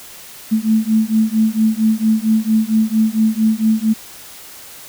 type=beating tone pair; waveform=sine; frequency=217.4 / 221.8 Hz; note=A3 / A3; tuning=-21 / +14 cents; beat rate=4.4 Hz; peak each=-15 dBFS; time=0.51-3.94 s; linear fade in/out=20 ms; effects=white hiss -37 dBFS RMS until 4.88 s